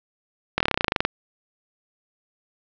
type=slowing click train; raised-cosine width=0.3 ms; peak=-3 dBFS; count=15; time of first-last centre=0.58-1.05 s; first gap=24 ms; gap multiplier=1.05; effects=low-pass 5000 Hz 12 dB/octave